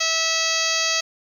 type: harmonic tone with a mistuned harmonic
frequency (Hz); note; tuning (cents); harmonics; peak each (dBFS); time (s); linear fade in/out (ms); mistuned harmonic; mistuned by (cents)
650; E5; -24; 1 / 2 / 3 / 4 / 5 / 6 / 7 / 8 / 9 / 10; -31 / -30 / -28 / -27 / -29 / -30 / -26 / -29 / -31 / -27; 0-1.01; 10; 8; -43
effects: 8-bit